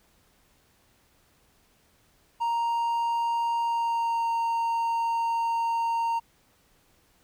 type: tone with pitch glide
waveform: triangle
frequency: 932.3 to 923.2 Hz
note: A#5 to A#5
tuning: 0 to -17 cents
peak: -22 dBFS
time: 2.4-6.2 s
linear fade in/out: 20 ms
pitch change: -17 cents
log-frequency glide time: 3.62-4.28 s
effects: pink hiss -64 dBFS RMS until 7.23 s